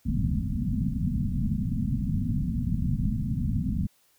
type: low-pass noise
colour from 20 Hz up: white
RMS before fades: -27 dBFS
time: 0.05-3.87 s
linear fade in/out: 10 ms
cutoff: 250 Hz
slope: 96 dB/octave
effects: white hiss -65 dBFS RMS until 4.18 s